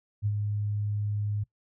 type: tone with ADSR envelope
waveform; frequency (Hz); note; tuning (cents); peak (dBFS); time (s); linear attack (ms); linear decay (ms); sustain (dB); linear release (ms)
sine; 103.83; G#2; 0; -23; 0.22-1.44; 39; 54; -4; 12
effects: noise-tail reverb RT60 0.1 s tail -20 dB re dry